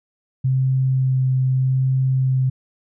sine tone with vibrato, 130.81 Hz, C3, in tune, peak -15 dBFS, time 0.44-2.5 s, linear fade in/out 10 ms, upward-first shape sine, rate 0.81 Hz, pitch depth 10 cents each way, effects none

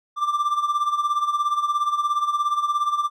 triangle tone with tremolo, 1181 Hz, D6, 9 cents sharp, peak -15 dBFS, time 0.16-3.1 s, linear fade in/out 50 ms, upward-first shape sine, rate 17 Hz, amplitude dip 70%, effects none

